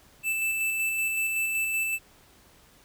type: tone with tremolo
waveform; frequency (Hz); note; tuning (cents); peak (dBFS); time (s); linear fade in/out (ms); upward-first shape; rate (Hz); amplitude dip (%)
square; 2643; E7; +4; -25; 0.23-1.99; 50; square; 5.3; 25
effects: pink hiss -57 dBFS RMS until 2.84 s